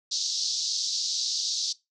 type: band-pass noise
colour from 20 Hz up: pink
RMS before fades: -29 dBFS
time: 0.11-1.73 s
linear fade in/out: 10 ms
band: 4000 to 6200 Hz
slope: 48 dB/octave
effects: noise-tail reverb RT60 0.2 s tail -20 dB re dry